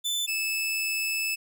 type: tone pair in turn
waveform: sawtooth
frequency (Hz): 3520 / 2618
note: A7 / E7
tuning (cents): 0 / -13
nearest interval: perfect fourth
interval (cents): 513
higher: first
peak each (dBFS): -23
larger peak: neither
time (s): 0.04-0.27 / 0.27-1.36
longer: second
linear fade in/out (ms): 20
effects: none